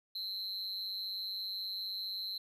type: tone with amplitude modulation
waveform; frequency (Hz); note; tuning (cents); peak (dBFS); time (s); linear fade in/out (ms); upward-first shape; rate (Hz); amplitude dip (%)
triangle; 4088; C8; -41; -32; 0.15-2.38; 5; sine; 195; 85
effects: none